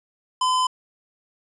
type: tone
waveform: square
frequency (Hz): 1018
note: C6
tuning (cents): -48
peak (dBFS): -19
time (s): 0.41-0.67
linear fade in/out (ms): 5
effects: resampled to 22050 Hz + 9-bit